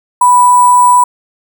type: tone with sample-and-hold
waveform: sine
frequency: 987.8 Hz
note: B5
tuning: in tune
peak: -3 dBFS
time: 0.21-1.04 s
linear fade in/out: 5 ms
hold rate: 8820 Hz
effects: none